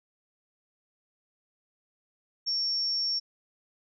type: tone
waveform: sine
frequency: 5480 Hz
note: F8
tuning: 34 cents flat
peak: -26 dBFS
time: 2.46-3.2 s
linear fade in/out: 20 ms
effects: none